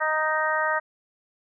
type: harmonic tone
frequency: 311.1 Hz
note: D#4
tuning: in tune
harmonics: 2 / 3 / 4 / 5 / 6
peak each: -28 / -28 / -28 / -28 / -28 dBFS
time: 0-0.8 s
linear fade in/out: 20 ms
effects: none